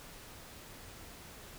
silence, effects pink hiss -51 dBFS RMS until 1.58 s

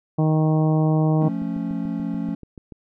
harmonic tone, 156.2 Hz, D#3, 7 cents sharp, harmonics 1 / 2 / 3 / 4 / 5 / 6 / 7, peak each -17 / -23 / -29 / -29 / -31 / -37 / -38 dBFS, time 0.18-1.29 s, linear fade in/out 10 ms
triangle chord, F augmented, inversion none, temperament equal, 174.61 / 220 / 277.2 Hz, F3 / A3 / C#4, 0 / 0 / 0 cents, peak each -26 dBFS, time 1.21-2.35 s, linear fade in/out 5 ms
click train, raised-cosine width 3 ms, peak -26 dBFS, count 10, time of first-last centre 1.42-2.722 s, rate 6.91 Hz
effects none

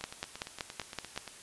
two click trains, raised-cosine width 0.2 ms, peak -17 / -24 dBFS, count 7 / 12, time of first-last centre 0.04-1.176 / 0.01-1.277 s, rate 5.28 / 8.68 Hz, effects white hiss -51 dBFS RMS until 1.42 s + resampled to 24000 Hz

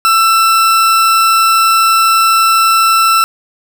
40% pulse tone, 1334 Hz, E6, 20 cents sharp, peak -6 dBFS, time 0.05-3.24 s, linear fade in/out 0 ms, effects none

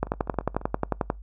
two click trains, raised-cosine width 1 ms, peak -9 / -24 dBFS, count 13 / 9, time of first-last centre 0.03-1.101 / 0.07-0.614 s, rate 11.2 / 14.7 Hz, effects noise-tail reverb RT60 0.2 s tail -25 dB re dry + added 50 Hz sine -39 dBFS peak until 1.22 s

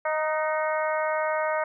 harmonic tone with a mistuned harmonic, 311.1 Hz, D#4, in tune, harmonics 2 / 3 / 4 / 5 / 6 / 7, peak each -26 / -30 / -32 / -34 / -36 / -37 dBFS, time 0.05-1.64 s, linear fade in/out 5 ms, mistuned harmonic 5, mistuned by -37 cents, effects none

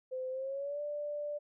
sine tone with pitch glide, 515 to 588.2 Hz, C5 to D5, -28 to +3 cents, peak -35 dBFS, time 0.11-1.39 s, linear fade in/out 20 ms, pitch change +231 cents, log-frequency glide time 0.3-0.81 s, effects none

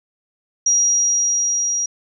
sine tone with level ramp, 5730 Hz, F8, 44 cents sharp, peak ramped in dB -12 to -18 dBFS, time 0.66-1.86 s, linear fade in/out 5 ms, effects none

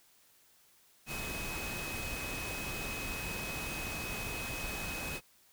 sine tone in noise, 2538 Hz, D#7, 34 cents sharp, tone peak -41 dBFS, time 1.06-5.21 s, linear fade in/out 50 ms, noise pink, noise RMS -40 dBFS, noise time 1.06-5.21 s, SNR -4 dB, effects white hiss -65 dBFS RMS until 5.52 s

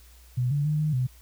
sine tone with pitch steps, 124.4 / 144.4 / 151.5 / 153.2 / 127.1 Hz, B2 / D3 / D#3 / D#3 / C3, +13 / -29 / -46 / -27 / -50 cents, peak -22 dBFS, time 0.37-1.07 s, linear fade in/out 10 ms, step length 140 ms, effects added 60 Hz sine -50 dBFS peak until 1.21 s + white hiss -57 dBFS RMS until 1.21 s

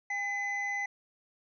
triangle tone pair together, 808.8 / 2021 Hz, G#5 / B6, -46 / +39 cents, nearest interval octave + major third, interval 1585 cents, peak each -36 / -30 dBFS, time 0.1-0.86 s, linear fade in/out 5 ms, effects resampled to 16000 Hz

